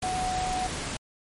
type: tone in noise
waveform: sine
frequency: 740 Hz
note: F#5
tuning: in tune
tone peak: -27 dBFS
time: 0.03-0.67 s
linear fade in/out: 5 ms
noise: pink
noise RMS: -33 dBFS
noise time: 0.02-0.97 s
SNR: +3 dB
effects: MP3 48 kbps